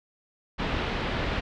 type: low-pass noise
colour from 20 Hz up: pink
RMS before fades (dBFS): -29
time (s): 0.58-1.41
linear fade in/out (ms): 20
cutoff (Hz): 3600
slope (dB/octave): 24
effects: none